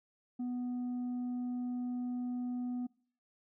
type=tone with tanh clipping; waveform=sine; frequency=246.9 Hz; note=B3; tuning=in tune; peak=-35 dBFS; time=0.39-2.87 s; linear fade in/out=10 ms; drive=3 dB; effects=noise-tail reverb RT60 0.5 s tail -24 dB re dry